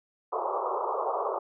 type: band-pass noise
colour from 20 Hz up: white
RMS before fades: -30 dBFS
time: 0.32-1.39 s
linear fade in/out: 10 ms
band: 370 to 1200 Hz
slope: 96 dB/octave
effects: none